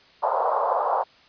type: band-pass noise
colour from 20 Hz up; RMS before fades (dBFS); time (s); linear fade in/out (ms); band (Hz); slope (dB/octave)
white; -23; 0.22-1.04; 20; 500 to 1100; 48
effects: white hiss -54 dBFS RMS until 1.28 s + resampled to 11025 Hz